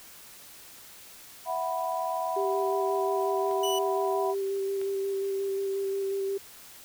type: chord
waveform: sine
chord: E suspended second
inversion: none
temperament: equal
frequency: 659.3 / 740 / 987.8 Hz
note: E5 / F#5 / B5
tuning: 0 / 0 / 0 cents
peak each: -32 dBFS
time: 1.45-4.35 s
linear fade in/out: 50 ms
type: tone with vibrato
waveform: sine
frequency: 391.3 Hz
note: G4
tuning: 3 cents flat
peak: -27 dBFS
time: 2.36-6.38 s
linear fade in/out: 10 ms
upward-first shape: square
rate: 5.6 Hz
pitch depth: 11 cents each way
type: clicks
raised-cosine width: 0.3 ms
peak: -29 dBFS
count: 2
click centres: 3.512 / 4.815 s
type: tone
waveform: sawtooth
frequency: 2960 Hz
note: F#7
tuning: in tune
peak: -28 dBFS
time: 3.63-3.79 s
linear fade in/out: 5 ms
effects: white hiss -49 dBFS RMS until 6.84 s